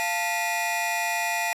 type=tone cluster; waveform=45% pulse; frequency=694 / 884 / 1938 / 2450 Hz; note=F5 / A5 / B6 / D#7; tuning=-11 / +8 / -33 / -27 cents; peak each=-30 dBFS; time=0-1.53 s; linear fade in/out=0 ms; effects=resampled to 32000 Hz